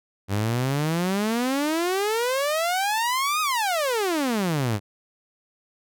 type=exponential two-way sweep; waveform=sawtooth; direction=up then down; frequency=96.2 to 1271 to 96.2 Hz; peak=-18 dBFS; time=0.28-4.8 s; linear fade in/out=50 ms; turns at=3.41 s; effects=none